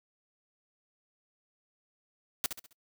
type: noise with echo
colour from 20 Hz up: white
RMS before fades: -29 dBFS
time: 2.44-2.46 s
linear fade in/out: 0 ms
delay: 67 ms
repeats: 4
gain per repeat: -8 dB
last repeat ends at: 2.728 s
effects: noise-tail reverb RT60 0.1 s tail -25 dB re dry